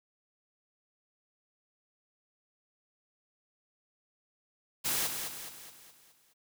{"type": "noise with echo", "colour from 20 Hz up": "white", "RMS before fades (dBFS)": -31, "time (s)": [4.84, 5.08], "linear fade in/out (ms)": 20, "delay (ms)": 210, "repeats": 6, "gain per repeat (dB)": -6, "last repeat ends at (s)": 6.34, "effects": []}